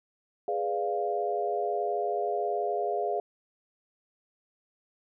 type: chord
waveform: sine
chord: G# diminished seventh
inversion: none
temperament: equal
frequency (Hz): 415.3 / 493.9 / 587.3 / 698.5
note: G#4 / B4 / D5 / F5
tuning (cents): 0 / 0 / 0 / 0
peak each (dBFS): -31 / -36 / -35 / -30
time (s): 0.48-3.2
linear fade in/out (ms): 2
effects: none